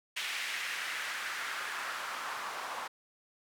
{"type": "noise with band-pass filter sweep", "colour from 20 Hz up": "white", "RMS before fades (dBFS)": -38, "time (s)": [0.16, 2.88], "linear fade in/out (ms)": 10, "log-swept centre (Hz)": [2300, 980], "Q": 1.9, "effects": []}